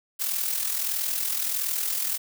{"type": "noise with amplitude modulation", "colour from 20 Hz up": "blue", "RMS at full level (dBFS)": -25, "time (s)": [0.19, 2.18], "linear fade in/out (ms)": 20, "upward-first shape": "sine", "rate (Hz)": 41.5, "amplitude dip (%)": 55, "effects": []}